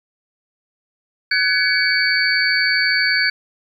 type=tone cluster; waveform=sine; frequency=1513 / 1685 / 2256 / 4500 Hz; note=F#6 / G#6 / C#7 / C#8; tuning=+38 / +25 / +30 / +25 cents; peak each=-20 dBFS; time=1.31-3.3 s; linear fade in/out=5 ms; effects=8-bit